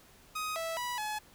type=tone with pitch steps; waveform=sawtooth; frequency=1254 / 656 / 979 / 851 Hz; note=D#6 / E5 / B5 / G#5; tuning=+13 / -9 / -15 / +42 cents; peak=-30 dBFS; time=0.35-1.19 s; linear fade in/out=10 ms; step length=210 ms; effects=pink hiss -59 dBFS RMS until 1.34 s